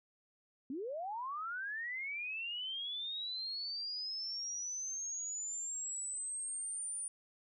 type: linear sweep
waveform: sine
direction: up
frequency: 243.3 to 9397 Hz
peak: -38 dBFS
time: 0.7-7.08 s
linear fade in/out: 2 ms
effects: none